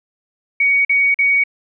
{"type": "tone bursts", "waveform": "sine", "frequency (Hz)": 2244, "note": "C#7", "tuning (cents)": 21, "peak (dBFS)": -11, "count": 3, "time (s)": [0.6, 1.438], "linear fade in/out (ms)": 5, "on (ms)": 250, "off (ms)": 44, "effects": []}